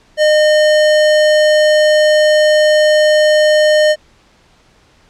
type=tone; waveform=square; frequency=610 Hz; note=D#5; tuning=34 cents flat; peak=-8 dBFS; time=0.17-3.96 s; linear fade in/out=50 ms; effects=pink hiss -50 dBFS RMS until 5.09 s + low-pass 6000 Hz 12 dB/octave